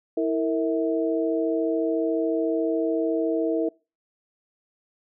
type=tone cluster; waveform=sine; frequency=325.9 / 459.8 / 648 Hz; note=E4 / A#4 / E5; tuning=-20 / -24 / -30 cents; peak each=-24 / -25 / -29 dBFS; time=0.17-3.69 s; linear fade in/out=5 ms; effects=noise-tail reverb RT60 0.3 s tail -24 dB re dry